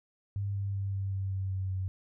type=tone with pitch steps; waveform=sine; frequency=100 / 99.14 / 98.28 / 97.43 / 96.59 / 95.76 / 94.93 / 94.12 Hz; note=G2 / G2 / G2 / G2 / G2 / G2 / F#2 / F#2; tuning=+35 / +20 / +5 / -10 / -25 / -40 / +45 / +30 cents; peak=-30 dBFS; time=0.36-1.88 s; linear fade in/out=0 ms; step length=190 ms; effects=none